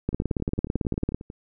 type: two click trains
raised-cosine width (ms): 3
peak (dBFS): -11 / -24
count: 20 / 14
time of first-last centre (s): 0.09-1.146 / 0.13-1.301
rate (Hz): 18 / 11.1
effects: none